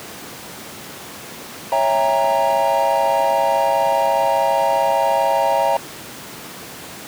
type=chord; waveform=triangle; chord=C# diminished seventh; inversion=none; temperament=equal with one note detuned; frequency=554.4 / 659.3 / 800.5 / 932.3 Hz; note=C#5 / E5 / G5 / Bb5; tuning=0 / 0 / +36 / 0 cents; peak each=-19 / -18 / -19 / -17 dBFS; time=1.72-5.77 s; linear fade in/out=2 ms; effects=pink hiss -34 dBFS RMS until 7.07 s + high-pass 150 Hz 12 dB/octave